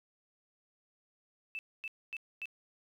sine tone bursts, 2637 Hz, E7, in tune, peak -37 dBFS, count 4, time 1.55-2.456 s, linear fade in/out 0 ms, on 39 ms, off 250 ms, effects 11-bit

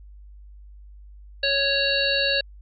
harmonic tone, 554.4 Hz, C#5, in tune, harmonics 1 / 3 / 5 / 7 / 8, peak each -26 / -26 / -26 / -26 / -26 dBFS, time 1.43-2.41 s, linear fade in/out 5 ms, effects added 50 Hz sine -42 dBFS peak until 2.61 s

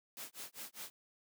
white noise with tremolo, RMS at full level -45 dBFS, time 0.17-0.9 s, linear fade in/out 0 ms, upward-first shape sine, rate 5 Hz, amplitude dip 100%, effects high-pass 150 Hz 12 dB/octave

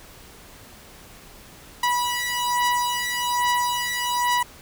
sawtooth beating tone pair, 976 / 977.2 Hz, B5 / B5, -21 / -19 cents, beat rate 1.2 Hz, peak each -21 / -20 dBFS, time 1.83-4.43 s, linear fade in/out 5 ms, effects pink hiss -46 dBFS RMS until 4.61 s

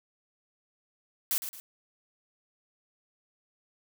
blue noise with echo, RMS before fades -28 dBFS, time 1.31-1.38 s, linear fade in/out 0 ms, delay 110 ms, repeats 2, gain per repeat -9 dB, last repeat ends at 1.6 s, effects none

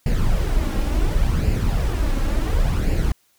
brown noise with flanger, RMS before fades -19 dBFS, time 0.06-3.12 s, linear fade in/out 2 ms, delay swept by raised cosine 0.41 to 3.71 ms, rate 0.7 Hz, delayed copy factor +0.55, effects white hiss -62 dBFS RMS until 3.38 s

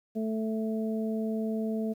harmonic tone, 220 Hz, A3, in tune, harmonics 1 / 2 / 3, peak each -29 / -35 / -39 dBFS, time 0.15-1.94 s, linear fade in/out 20 ms, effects 10-bit

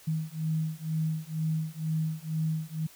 sine beating tone pair, 157.3 / 159.4 Hz, D#3 / D#3, +19 / +42 cents, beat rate 2.1 Hz, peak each -31 dBFS, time 0.07-2.87 s, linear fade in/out 10 ms, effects white hiss -54 dBFS RMS until 2.95 s

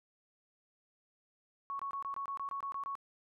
sine tone bursts, 1108.7 Hz, C#6, in tune, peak -36 dBFS, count 11, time 1.7-2.953 s, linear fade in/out 0 ms, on 93 ms, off 23 ms, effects none

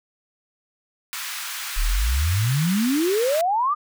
pink high-pass noise, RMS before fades -31 dBFS, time 1.13-3.41 s, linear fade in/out 0 ms, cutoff 1200 Hz, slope 24 dB/octave
sine exponential sweep, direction up, 32.7 to 1242 Hz, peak -18 dBFS, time 1.76-3.75 s, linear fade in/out 20 ms
effects none

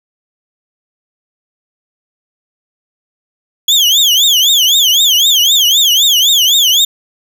35% pulse tone with vibrato, 3279 Hz, G#7, 23 cents flat, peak -5 dBFS, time 3.68-6.85 s, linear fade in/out 5 ms, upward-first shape triangle, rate 3.9 Hz, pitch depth 250 cents each way, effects none

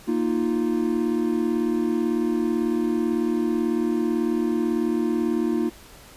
triangle chord, Bb suspended fourth, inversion none, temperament equal, 233.1 / 311.1 / 349.2 Hz, Bb3 / Eb4 / F4, 0 / 0 / 0 cents, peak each -23 dBFS, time 0.07-5.7 s, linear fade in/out 20 ms, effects pink hiss -47 dBFS RMS until 6.16 s + resampled to 32000 Hz

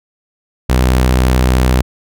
sawtooth tone, 63.2 Hz, B1, 41 cents sharp, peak -5 dBFS, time 0.69-1.82 s, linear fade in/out 10 ms, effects none

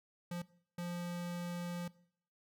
square tone bursts at uneven times, 174.61 Hz, F3, in tune, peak -39 dBFS, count 2, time 0.31-0.42 / 0.78-1.88 s, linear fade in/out 5 ms, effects noise-tail reverb RT60 0.6 s tail -20 dB re dry

